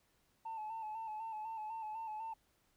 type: tone with vibrato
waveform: sine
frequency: 878 Hz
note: A5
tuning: 4 cents flat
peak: -39 dBFS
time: 0.45-2.34 s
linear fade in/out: 10 ms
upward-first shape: square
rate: 4 Hz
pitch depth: 41 cents each way
effects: tanh soft clip ceiling -38 dBFS + pink hiss -75 dBFS RMS until 2.76 s